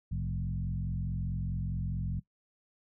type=tone with frequency modulation; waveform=sine; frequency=110 Hz; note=A2; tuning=in tune; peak=-31 dBFS; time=0.11-2.2 s; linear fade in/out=10 ms; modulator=44.7 Hz; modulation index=1.5; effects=noise-tail reverb RT60 0.1 s tail -18 dB re dry